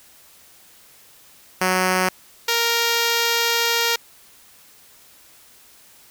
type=tone pair in turn; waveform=5% pulse; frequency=185 / 466.2 Hz; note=F#3 / A#4; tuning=0 / 0 cents; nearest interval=octave + major third; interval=1600 cents; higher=second; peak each=-6 dBFS; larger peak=neither; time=1.61-2.09 / 2.48-3.96 s; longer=second; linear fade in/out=5 ms; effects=white hiss -50 dBFS RMS until 6.1 s